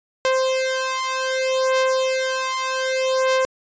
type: beating tone pair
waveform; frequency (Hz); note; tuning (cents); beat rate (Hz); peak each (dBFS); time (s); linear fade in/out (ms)
sawtooth; 522 / 522.65; C5 / C5; -4 / -2; 0.65; -18; 0.25-3.45; 0
effects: resampled to 16000 Hz